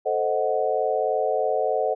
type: chord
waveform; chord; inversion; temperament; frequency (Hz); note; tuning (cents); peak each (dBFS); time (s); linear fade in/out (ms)
sine; A diminished seventh; none; equal; 440 / 523.3 / 622.3 / 740; A4 / C5 / Eb5 / Gb5; 0 / 0 / 0 / 0; -26; 0.05-1.95; 20
effects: none